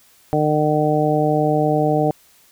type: harmonic tone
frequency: 151.6 Hz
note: D#3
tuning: 45 cents flat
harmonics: 1 / 2 / 3 / 4 / 5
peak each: -21 / -21 / -21 / -21 / -21 dBFS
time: 0.33-2.11 s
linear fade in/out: 0 ms
effects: white hiss -53 dBFS RMS until 2.51 s